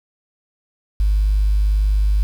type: tone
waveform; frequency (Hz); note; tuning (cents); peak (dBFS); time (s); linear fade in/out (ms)
sine; 50.9; G#1; -34; -12; 1-2.23; 0
effects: tanh soft clip ceiling -9 dBFS + 7-bit